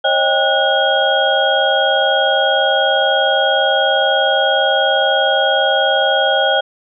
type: tone cluster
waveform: sine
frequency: 542 / 622 / 793 / 1461 / 3258 Hz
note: C#5 / D#5 / G5 / F#6 / G#7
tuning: -39 / -1 / +20 / -22 / -34 cents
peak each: -18 dBFS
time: 0.04-6.61 s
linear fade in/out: 10 ms
effects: none